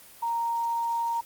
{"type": "tone", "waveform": "sine", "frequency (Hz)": 930, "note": "A#5", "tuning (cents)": -4, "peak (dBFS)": -25, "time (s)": [0.22, 1.21], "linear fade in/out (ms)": 10, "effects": ["white hiss -50 dBFS RMS until 1.25 s", "Opus 24 kbps"]}